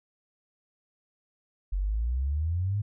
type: exponential sweep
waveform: sine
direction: up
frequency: 44.89 to 106.8 Hz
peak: -25 dBFS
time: 1.72-2.82 s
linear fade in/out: 10 ms
effects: none